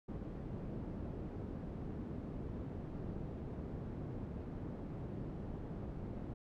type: low-pass noise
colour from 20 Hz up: white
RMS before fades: -44 dBFS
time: 0.08-6.34 s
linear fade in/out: 10 ms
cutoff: 250 Hz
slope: 12 dB/octave
effects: none